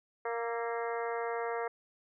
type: harmonic tone with a mistuned harmonic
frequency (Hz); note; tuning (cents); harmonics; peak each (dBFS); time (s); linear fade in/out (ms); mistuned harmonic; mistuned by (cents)
233.1; A#3; 0; 2 / 3 / 4 / 5 / 6 / 7 / 8 / 9; -35 / -39 / -41 / -43 / -45 / -46 / -47 / -48; 0.25-1.68; 5; 6; -50
effects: none